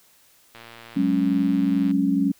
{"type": "click train", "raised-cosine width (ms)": 0.3, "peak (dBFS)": -26, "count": 159, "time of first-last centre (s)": [0.55, 1.912], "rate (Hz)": 116}
{"type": "chord", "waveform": "sine", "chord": "F# suspended second", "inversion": "none", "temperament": "equal with one note detuned", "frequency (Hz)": [185.53, 207.7, 277.2], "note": ["F#3", "G#3", "C#4"], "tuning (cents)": [5, 0, 0], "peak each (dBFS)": [-24, -24, -20], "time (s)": [0.96, 2.32], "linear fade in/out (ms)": 10}
{"effects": ["white hiss -57 dBFS RMS until 2.39 s"]}